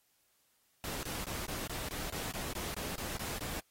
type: noise bursts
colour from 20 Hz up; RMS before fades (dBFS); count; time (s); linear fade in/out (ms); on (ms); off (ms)
pink; -40; 13; 0.84-3.598; 0; 190; 24
effects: white hiss -73 dBFS RMS until 3.7 s + AAC 48 kbps